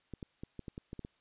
clicks, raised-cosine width 3 ms, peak -29 dBFS, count 9, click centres 0.137 / 0.228 / 0.435 / 0.593 / 0.682 / 0.779 / 0.931 / 0.993 / 1.049 s, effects white hiss -72 dBFS RMS until 1.2 s + resampled to 8000 Hz

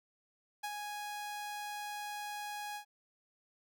sawtooth tone with ADSR envelope, 830 Hz, G#5, 1 cent flat, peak -32 dBFS, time 0.63-2.85 s, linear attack 12 ms, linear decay 50 ms, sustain -4 dB, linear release 93 ms, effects none

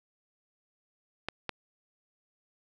clicks, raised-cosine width 0.3 ms, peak -16 dBFS, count 2, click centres 1.286 / 1.493 s, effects none

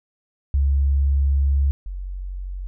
sine tone pair in turn, 69.3 / 46.25 Hz, C#2 / F#1, 0 / 0 cents, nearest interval perfect fifth, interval 700 cents, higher first, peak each -15 / -27 dBFS, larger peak first, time 0.54-1.71 / 1.86-2.67 s, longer first, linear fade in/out 0 ms, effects none

